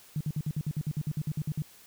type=tone bursts; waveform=sine; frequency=150.8 Hz; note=D3; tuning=46 cents sharp; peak=-27 dBFS; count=15; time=0.16-1.621 s; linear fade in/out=2 ms; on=47 ms; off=54 ms; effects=white hiss -55 dBFS RMS until 1.86 s